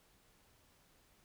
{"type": "silence", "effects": ["pink hiss -69 dBFS RMS until 1.24 s"]}